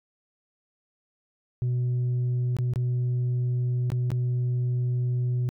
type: tone with dropouts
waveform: sine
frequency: 123.7 Hz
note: B2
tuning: 3 cents sharp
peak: -20 dBFS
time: 1.62-5.49 s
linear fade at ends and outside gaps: 0 ms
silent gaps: 2.567-2.587 / 2.736-2.759 / 3.902-3.919 / 4.104-4.117 s
effects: tanh soft clip ceiling -22 dBFS